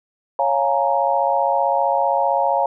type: chord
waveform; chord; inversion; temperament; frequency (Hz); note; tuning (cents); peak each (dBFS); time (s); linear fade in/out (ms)
sine; Bb minor seventh; first; equal with one note detuned; 554.4 / 698.5 / 836.9 / 932.3; Db5 / F5 / Ab5 / Bb5; 0 / 0 / +13 / 0; -21; 0.39-2.66; 2
effects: none